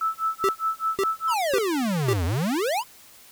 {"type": "tone with tremolo", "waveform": "sine", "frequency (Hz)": 1313, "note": "E6", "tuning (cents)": -7, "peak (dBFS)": -20, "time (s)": [0.01, 1.34], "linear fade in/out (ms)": 2, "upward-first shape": "sine", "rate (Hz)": 4.9, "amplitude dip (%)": 100}
{"type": "tone bursts", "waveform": "square", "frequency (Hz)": 392, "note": "G4", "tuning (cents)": 0, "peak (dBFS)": -21, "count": 4, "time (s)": [0.44, 2.132], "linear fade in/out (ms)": 0, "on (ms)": 48, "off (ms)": 500}
{"type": "exponential two-way sweep", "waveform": "square", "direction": "down then up", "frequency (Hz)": [1079, 79.8, 1079], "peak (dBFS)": -23, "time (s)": [1.27, 2.84], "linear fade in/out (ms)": 50, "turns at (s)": 2.25}
{"effects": ["white hiss -50 dBFS RMS until 3.31 s"]}